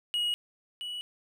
triangle tone pair in turn, 2896 / 2938 Hz, F#7 / F#7, -38 / -13 cents, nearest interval unison, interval 25 cents, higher second, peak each -25 / -33 dBFS, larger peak first, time 0.14-0.34 / 0.81-1.01 s, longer neither, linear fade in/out 0 ms, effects none

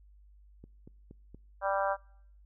click train, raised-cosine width 3 ms, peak -36 dBFS, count 4, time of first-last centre 0.64-1.346 s, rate 4.25 Hz
harmonic tone, 196 Hz, G3, in tune, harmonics 3 / 4 / 5 / 6 / 7 / 8, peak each -31 / -33 / -35 / -37 / -38 / -39 dBFS, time 1.61-1.97 s, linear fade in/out 50 ms
effects noise-tail reverb RT60 0.7 s tail -26 dB re dry + added 50 Hz sine -55 dBFS peak until 2.45 s

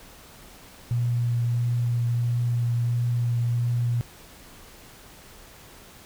sine tone with vibrato, 119.6 Hz, A#2, 45 cents sharp, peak -21 dBFS, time 0.91-4.01 s, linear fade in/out 0 ms, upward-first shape triangle, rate 1.5 Hz, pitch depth 13 cents each way, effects pink hiss -48 dBFS RMS until 6.05 s

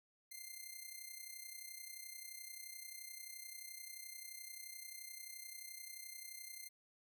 5% pulse tone with amplitude modulation, 2093 Hz, C7, in tune, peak -36 dBFS, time 0.31-6.69 s, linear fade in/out 10 ms, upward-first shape sine, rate 31.5 Hz, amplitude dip 65%, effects none

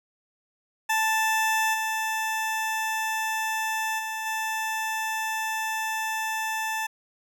20% pulse tone with level steps, 880 Hz, A5, in tune, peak -17 / -21 / -25 / -22 dBFS, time 0.89-6.87 s, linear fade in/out 10 ms, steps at 1.73 / 3.98 / 4.25 s, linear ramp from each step 20 ms, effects none

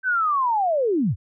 sine linear sweep, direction down, 1558 to 69.3 Hz, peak -18 dBFS, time 0.03-1.16 s, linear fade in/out 50 ms, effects none

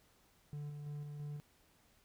triangle tone with tremolo, 146.83 Hz, D3, in tune, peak -39 dBFS, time 0.53-1.4 s, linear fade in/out 0 ms, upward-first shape square, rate 3 Hz, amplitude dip 30%, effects pink hiss -70 dBFS RMS until 2.04 s

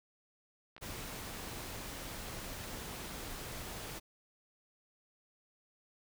clicks, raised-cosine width 0.3 ms, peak -34 / -38 dBFS, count 2, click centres 0.765 / 0.78 s
pink noise, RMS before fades -44 dBFS, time 0.81-4 s, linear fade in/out 20 ms
effects none

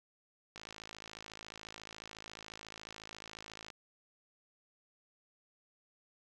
click train, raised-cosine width 0.2 ms, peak -29 dBFS, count 171, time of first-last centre 0.56-3.702 s, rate 54.1 Hz, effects none

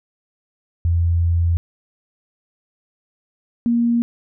sine tone pair in turn, 84.9 / 235.5 Hz, F2 / A#3, -48 / +18 cents, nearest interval octave + tritone, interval 1766 cents, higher second, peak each -14 dBFS, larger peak neither, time 0.85-1.57 / 3.66-4.02 s, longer first, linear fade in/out 0 ms, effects none

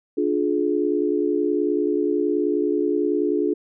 sine chord, D diminished, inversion none, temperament just, 293.7 / 352.4 / 422.9 Hz, D4 / F4 / Ab4, 0 / +16 / +31 cents, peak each -23 dBFS, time 0.17-3.54 s, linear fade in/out 10 ms, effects none

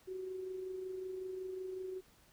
sine tone with amplitude modulation, 373.9 Hz, F#4, 18 cents sharp, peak -38 dBFS, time 0.07-2.01 s, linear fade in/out 20 ms, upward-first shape sine, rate 25.4 Hz, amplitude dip 40%, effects pink hiss -66 dBFS RMS until 2.32 s

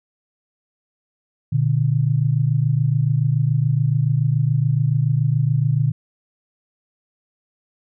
sine tone pair together, 120.56 / 147.6 Hz, B2 / D3, -41 / +9 cents, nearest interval major third, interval 350 cents, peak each -18 dBFS, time 1.52-5.92 s, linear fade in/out 10 ms, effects none

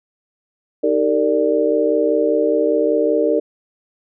sine chord, Eb major seventh, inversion none, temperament equal with one note detuned, 311.1 / 392 / 457.1 / 587.3 Hz, Eb4 / G4 / Bb4 / D5, 0 / 0 / -34 / 0 cents, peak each -20 / -22 / -17 / -19 dBFS, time 0.83-3.4 s, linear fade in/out 10 ms, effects none

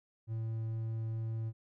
triangle tone, 112.2 Hz, A2, 34 cents sharp, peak -32 dBFS, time 0.27-1.53 s, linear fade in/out 50 ms, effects none

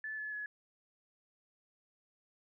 sine tone with pitch steps, 1741 / 1718 / 1695.3 Hz, A6 / A6 / G#6, -19 / -42 / +35 cents, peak -38 dBFS, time 0.04-0.46 s, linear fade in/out 2 ms, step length 140 ms, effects none

